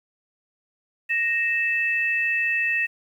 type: tone pair together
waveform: sine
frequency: 1864.7 / 2631 Hz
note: A#6 / E7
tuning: 0 / -4 cents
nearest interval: tritone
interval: 596 cents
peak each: -23 dBFS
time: 1.09-2.87 s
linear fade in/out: 20 ms
effects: 9-bit